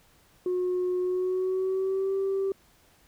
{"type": "tone with pitch glide", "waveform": "sine", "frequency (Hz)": [362.7, 388.7], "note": ["F#4", "G4"], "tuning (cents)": [-34, -15], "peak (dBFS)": -23, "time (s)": [0.46, 2.52], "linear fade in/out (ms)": 2, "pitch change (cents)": 119, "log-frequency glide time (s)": [1, 2.15], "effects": ["tanh soft clip ceiling -22 dBFS", "pink hiss -61 dBFS RMS until 3.07 s"]}